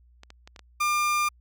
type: clicks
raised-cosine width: 0.2 ms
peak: -27 dBFS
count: 5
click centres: 0.234 / 0.304 / 0.475 / 0.562 / 0.593 s
type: tone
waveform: 30% pulse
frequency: 1200 Hz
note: D6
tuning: 37 cents sharp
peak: -19 dBFS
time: 0.8-1.29 s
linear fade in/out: 10 ms
effects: added 60 Hz sine -54 dBFS peak until 1.4 s + MP3 96 kbps